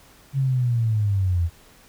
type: linear sweep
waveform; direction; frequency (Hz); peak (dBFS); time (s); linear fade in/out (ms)
sine; down; 138.59 to 81.7; -18; 0.33-1.5; 50
effects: pink hiss -52 dBFS RMS until 1.88 s